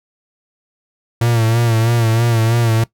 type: tone with vibrato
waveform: 45% pulse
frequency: 115.2 Hz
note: A#2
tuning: 20 cents flat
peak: -12 dBFS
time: 1.21-2.84 s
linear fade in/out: 5 ms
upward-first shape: sine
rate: 3.1 Hz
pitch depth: 53 cents each way
effects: noise-tail reverb RT60 0.1 s tail -19 dB re dry